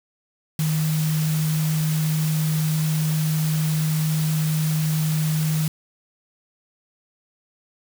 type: tone in noise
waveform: sine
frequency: 155.7 Hz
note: D#3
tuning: 2 cents sharp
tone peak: -19 dBFS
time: 0.59-5.68 s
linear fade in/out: 2 ms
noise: white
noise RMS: -32 dBFS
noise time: 0.59-5.68 s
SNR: +10 dB
effects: none